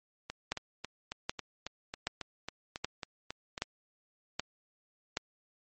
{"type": "two click trains", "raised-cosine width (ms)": 0.2, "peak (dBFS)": [-14, -20], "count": [7, 13], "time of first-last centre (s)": [[0.52, 5.171], [0.3, 3.579]], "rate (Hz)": [1.29, 3.66], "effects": ["MP3 32 kbps"]}